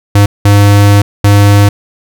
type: tone bursts at uneven times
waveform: square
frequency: 101.7 Hz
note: G#2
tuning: 36 cents flat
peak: -3 dBFS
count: 3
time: 0.15-0.26 / 0.45-1.02 / 1.24-1.69 s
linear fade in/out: 5 ms
effects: none